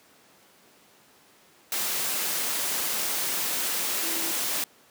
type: tone in noise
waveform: sine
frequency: 330 Hz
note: E4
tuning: 2 cents sharp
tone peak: -37 dBFS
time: 4.03-4.31 s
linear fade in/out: 2 ms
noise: white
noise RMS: -28 dBFS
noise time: 1.72-4.64 s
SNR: -12 dB
effects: pink hiss -57 dBFS RMS until 4.9 s + high-pass 200 Hz 12 dB/octave